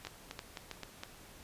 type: two click trains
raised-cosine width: 0.2 ms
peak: -24 / -23 dBFS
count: 4 / 4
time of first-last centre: 0.05-0.833 / 0.07-1.035 s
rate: 3.83 / 3.11 Hz
effects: pink hiss -55 dBFS RMS until 1.43 s + resampled to 32000 Hz